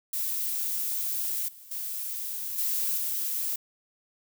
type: noise with level steps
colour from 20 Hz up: violet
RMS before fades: -30 / -49 / -34 / -28 / -30 dBFS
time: 0.13-3.56 s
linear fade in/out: 5 ms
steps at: 1.48 / 1.71 / 2.58 / 2.97 s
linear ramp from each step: 5 ms
effects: none